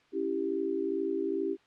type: chord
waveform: sine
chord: C# diminished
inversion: none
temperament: equal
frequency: 277.2 / 329.6 / 392 Hz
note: C#4 / E4 / G4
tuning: 0 / 0 / 0 cents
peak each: -36 / -33 / -31 dBFS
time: 0.12-1.57 s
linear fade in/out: 50 ms
effects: white hiss -64 dBFS RMS until 1.66 s + low-pass 3000 Hz 12 dB/octave